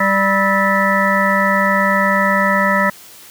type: harmonic tone with a mistuned harmonic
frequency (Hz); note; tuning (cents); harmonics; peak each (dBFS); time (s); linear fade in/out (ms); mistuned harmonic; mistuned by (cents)
196; G3; 0; 1 / 3 / 5 / 7 / 9 / 10; -19 / -19 / -19 / -19 / -19 / -19; 0-2.9; 5; 7; -88
effects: white hiss -40 dBFS RMS until 3.3 s + high-pass 60 Hz 12 dB/octave